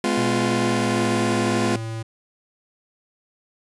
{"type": "chord", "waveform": "sawtooth", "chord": "F diminished", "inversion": "first", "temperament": "just", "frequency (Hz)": [209.5, 251.4, 349.2], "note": ["Ab3", "Cb4", "F4"], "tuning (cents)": [15, 31, 0], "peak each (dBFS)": -20, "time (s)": [0.04, 1.76], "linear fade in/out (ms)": 2}
{"type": "tone with pitch glide", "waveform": "square", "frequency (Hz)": [120.5, 112.43], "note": ["B2", "A2"], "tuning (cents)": [-42, 38], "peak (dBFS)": -28, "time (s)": [0.17, 2.03], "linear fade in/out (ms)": 10, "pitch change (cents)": -120, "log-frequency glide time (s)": [0.47, 1.2]}
{"effects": ["resampled to 24000 Hz"]}